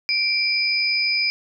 sine tone pair together, 2349 / 4977 Hz, D7 / D#8, 0 / 0 cents, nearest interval octave + minor second, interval 1300 cents, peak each -21 dBFS, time 0.09-1.3 s, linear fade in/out 0 ms, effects none

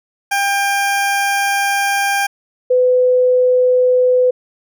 20% pulse / sine tone pair in turn, 798 / 502.7 Hz, G5 / B4, +31 / +31 cents, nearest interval minor sixth, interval 800 cents, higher first, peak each -9 dBFS, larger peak neither, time 0.31-2.27 / 2.7-4.31 s, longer first, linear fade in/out 10 ms, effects none

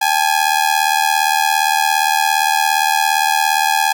sawtooth ring-modulated tone, 830.6 Hz, G#5, in tune, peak -6 dBFS, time 0.01-3.93 s, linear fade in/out 10 ms, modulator 38.7 Hz, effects none

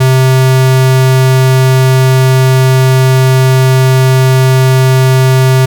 square tone, 130.6 Hz, C3, 3 cents flat, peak -5 dBFS, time 0-5.66 s, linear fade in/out 10 ms, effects none

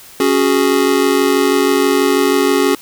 square chord, C# suspended fourth, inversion none, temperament just, 277.2 / 369.6 / 415.8 Hz, C#4 / F#4 / G#4, 0 / -2 / +2 cents, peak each -16 dBFS, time 0.2-2.75 s, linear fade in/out 2 ms, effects white hiss -39 dBFS RMS until 2.81 s

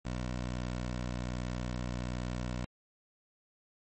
15% pulse tone with pitch glide, 61.74 to 61.28 Hz, B1 to B1, 0 to -13 cents, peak -28 dBFS, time 0.05-2.65 s, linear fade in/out 5 ms, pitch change -13 cents, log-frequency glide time 0.32-0.75 s, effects MP3 32 kbps

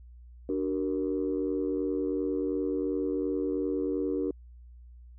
sine chord, D augmented, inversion none, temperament equal with one note detuned, 293.7 / 376.5 / 466.2 Hz, D4 / F#4 / A#4, 0 / +30 / 0 cents, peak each -30 / -31 / -32 dBFS, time 0.49-4.31 s, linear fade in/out 2 ms, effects tanh soft clip ceiling -19 dBFS + added 60 Hz sine -47 dBFS peak until 5.18 s

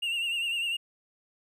triangle tone with vibrato, 2775 Hz, F7, 12 cents flat, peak -26 dBFS, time 0.02-0.77 s, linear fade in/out 10 ms, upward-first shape sine, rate 10 Hz, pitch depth 57 cents each way, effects none

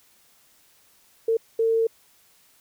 sine tone bursts at uneven times, 452.3 Hz, A4, 48 cents sharp, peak -18 dBFS, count 2, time 1.28-1.37 / 1.59-1.87 s, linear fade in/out 5 ms, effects white hiss -59 dBFS RMS until 2.6 s

